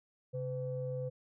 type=tone pair together; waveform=sine; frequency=133.94 / 506 Hz; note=C3 / B4; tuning=+41 / +42 cents; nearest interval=octave + major seventh; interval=2301 cents; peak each=-37 / -37 dBFS; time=0.33-1.1 s; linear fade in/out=20 ms; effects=tanh soft clip ceiling -27 dBFS